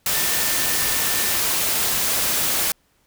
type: tone in noise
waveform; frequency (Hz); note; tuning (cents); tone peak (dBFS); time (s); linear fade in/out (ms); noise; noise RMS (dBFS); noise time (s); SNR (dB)
sine; 1788; A6; +27; -32; 0.13-1.39; 2; white; -21; 0.06-2.72; -14
effects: pink hiss -63 dBFS RMS until 3.06 s